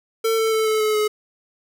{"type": "tone with pitch steps", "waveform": "square", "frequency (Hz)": [450, 444.8, 439.7, 434.7, 429.7, 424.7], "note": ["A4", "A4", "A4", "A4", "A4", "G#4"], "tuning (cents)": [39, 19, -1, -21, -41, 39], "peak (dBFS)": -18, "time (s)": [0.24, 1.08], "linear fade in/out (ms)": 10, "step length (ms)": 140, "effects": []}